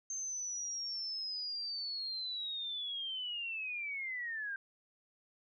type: linear sweep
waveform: sine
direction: down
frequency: 6340 to 1568 Hz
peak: -37 dBFS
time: 0.1-4.56 s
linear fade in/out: 2 ms
effects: none